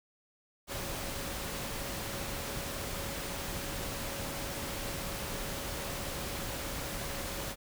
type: tone in noise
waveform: sine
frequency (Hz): 556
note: C#5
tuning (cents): +5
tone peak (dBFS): -47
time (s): 0.67-7.56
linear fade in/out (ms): 50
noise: pink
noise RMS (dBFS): -38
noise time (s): 0.67-7.56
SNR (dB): -12
effects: none